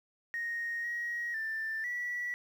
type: tone with pitch steps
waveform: sine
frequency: 1865 / 1894 / 1777 / 1947 Hz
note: A#6 / A#6 / A6 / B6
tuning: 0 / +27 / +17 / -25 cents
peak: -32 dBFS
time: 0.34-2.34 s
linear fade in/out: 0 ms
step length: 500 ms
effects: tanh soft clip ceiling -28 dBFS + 10-bit